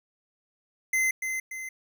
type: tone with echo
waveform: square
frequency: 2062 Hz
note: C7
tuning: 26 cents flat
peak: -23 dBFS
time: 0.93-1.11 s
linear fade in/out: 5 ms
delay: 290 ms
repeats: 2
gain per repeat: -6 dB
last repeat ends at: 1.69 s
effects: none